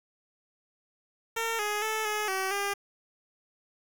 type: tone with pitch steps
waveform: 10% pulse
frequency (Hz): 455.5 / 417.9 / 437.1 / 423.1 / 381.1 / 401.6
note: A#4 / G#4 / A4 / G#4 / G4 / G4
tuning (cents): -40 / +11 / -11 / +32 / -49 / +42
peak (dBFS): -20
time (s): 1.36-2.74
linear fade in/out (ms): 10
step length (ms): 230
effects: 8-bit